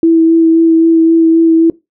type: tone with vibrato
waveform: sine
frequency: 327.7 Hz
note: E4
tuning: 10 cents flat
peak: -4 dBFS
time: 0.03-1.7 s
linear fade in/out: 2 ms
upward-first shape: sine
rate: 3.8 Hz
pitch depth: 14 cents each way
effects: noise-tail reverb RT60 0.2 s tail -20 dB re dry